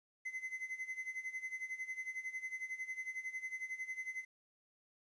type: tone with tremolo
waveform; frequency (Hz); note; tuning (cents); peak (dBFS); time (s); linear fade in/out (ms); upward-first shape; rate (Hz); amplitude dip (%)
triangle; 2048; C7; -38; -36; 0.25-4.25; 10; sine; 11; 80
effects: resampled to 22050 Hz + 12-bit